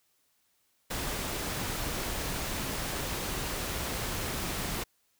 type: noise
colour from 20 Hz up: pink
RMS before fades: -34 dBFS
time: 0.9-4.84 s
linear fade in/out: 10 ms
effects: white hiss -72 dBFS RMS until 5.19 s